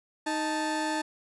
30% pulse tone pair together, 311.1 / 880 Hz, D#4 / A5, 0 / 0 cents, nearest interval octave + tritone, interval 1800 cents, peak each -28 dBFS, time 0.26-1.02 s, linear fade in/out 10 ms, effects resampled to 24000 Hz

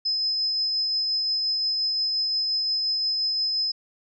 sine tone with tremolo, 5100 Hz, D#8, 42 cents sharp, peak -21 dBFS, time 0.05-3.72 s, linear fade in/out 10 ms, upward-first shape triangle, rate 5.7 Hz, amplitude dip 25%, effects none

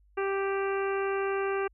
harmonic tone, 392 Hz, G4, in tune, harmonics 1 / 2 / 3 / 4 / 5 / 6 / 7, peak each -28 / -37 / -36 / -38 / -44 / -43 / -44 dBFS, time 0.17-1.68 s, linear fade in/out 10 ms, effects added 50 Hz sine -59 dBFS peak until 1.73 s

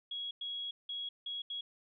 sine tone bursts at uneven times, 3322 Hz, G#7, in tune, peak -37 dBFS, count 5, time 0.11-0.31 / 0.41-0.71 / 0.89-1.09 / 1.26-1.42 / 1.5-1.61 s, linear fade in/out 5 ms, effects none

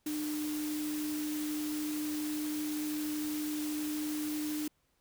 sine tone in noise, 302.1 Hz, D4, 49 cents sharp, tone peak -33 dBFS, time 0.06-4.68 s, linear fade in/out 5 ms, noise white, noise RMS -43 dBFS, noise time 0.06-4.68 s, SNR +7 dB, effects pink hiss -75 dBFS RMS until 5 s

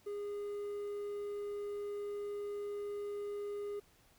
triangle tone with quantisation, 409.7 Hz, G#4, 24 cents flat, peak -36 dBFS, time 0.06-3.8 s, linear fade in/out 10 ms, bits 11, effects pink hiss -67 dBFS RMS until 4.18 s

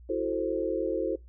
sine chord, F# half-diminished seventh, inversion third, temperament equal with one note detuned, 329.6 / 370 / 440 / 526.6 Hz, E4 / F#4 / A4 / C5, 0 / 0 / 0 / +11 cents, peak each -32 dBFS, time 0.09-1.16 s, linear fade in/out 10 ms, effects noise-tail reverb RT60 0.2 s tail -23 dB re dry + added 60 Hz sine -47 dBFS peak until 1.28 s

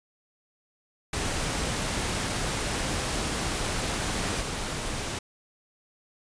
pink noise with level steps, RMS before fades -29 / -32 dBFS, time 1.13-5.19 s, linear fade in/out 5 ms, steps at 4.41 s, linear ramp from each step 10 ms, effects resampled to 22050 Hz

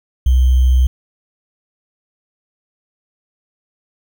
sine tone with sample-and-hold, 63.6 Hz, C2, 48 cents flat, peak -8 dBFS, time 0.26-0.87 s, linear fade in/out 5 ms, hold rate 3150 Hz, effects none

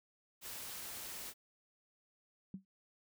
white noise, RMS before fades -46 dBFS, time 0.41-1.34 s, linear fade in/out 50 ms
sine tone with exponential decay, 191.5 Hz, G3, 40 cents flat, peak -38 dBFS, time 2.54-2.65 s, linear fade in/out 2 ms, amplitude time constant 22 ms
effects none

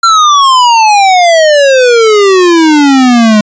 square exponential sweep, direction down, 1376 to 207.7 Hz, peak -3 dBFS, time 0.03-3.41 s, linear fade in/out 5 ms, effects resampled to 16000 Hz

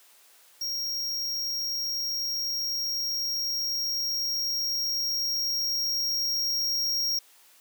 square tone with level ramp, 5588 Hz, F8, in tune, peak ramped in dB -29 to -25 dBFS, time 0.61-7.19 s, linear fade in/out 5 ms, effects white hiss -57 dBFS RMS until 7.6 s + high-pass 400 Hz 12 dB/octave

